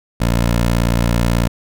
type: tone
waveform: 15% pulse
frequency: 58.27 Hz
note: A#1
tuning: in tune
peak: -7 dBFS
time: 0.2-1.48 s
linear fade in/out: 10 ms
effects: none